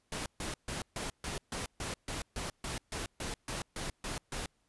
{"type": "noise bursts", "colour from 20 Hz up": "pink", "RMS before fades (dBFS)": -38, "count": 16, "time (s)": [0.12, 4.46], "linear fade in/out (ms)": 2, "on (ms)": 140, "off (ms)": 140, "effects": ["pink hiss -75 dBFS RMS until 4.68 s", "resampled to 24000 Hz"]}